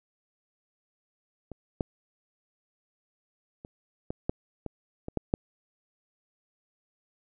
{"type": "clicks", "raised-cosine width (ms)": 2, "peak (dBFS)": [-26, -14, -29, -19, -13, -21, -22, -14, -10], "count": 9, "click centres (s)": [1.517, 1.808, 3.649, 4.105, 4.295, 4.663, 5.084, 5.173, 5.339], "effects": []}